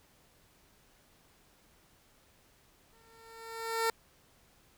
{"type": "tone with exponential growth", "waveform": "15% pulse", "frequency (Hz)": 453.7, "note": "A#4", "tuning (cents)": -47, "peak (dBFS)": -20, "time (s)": [2.93, 3.9], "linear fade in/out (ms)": 2, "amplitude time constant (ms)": 210, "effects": ["pink hiss -65 dBFS RMS until 4.77 s"]}